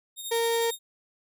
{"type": "tone with tremolo", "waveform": "15% pulse", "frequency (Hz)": 3698, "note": "A#7", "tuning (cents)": -15, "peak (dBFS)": -25, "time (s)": [0.16, 0.79], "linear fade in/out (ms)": 50, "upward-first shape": "sine", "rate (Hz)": 11, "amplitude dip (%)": 55}
{"type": "tone", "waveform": "35% pulse", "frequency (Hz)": 462.3, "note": "A#4", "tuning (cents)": -14, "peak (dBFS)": -22, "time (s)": [0.31, 0.71], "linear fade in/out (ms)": 10}
{"effects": []}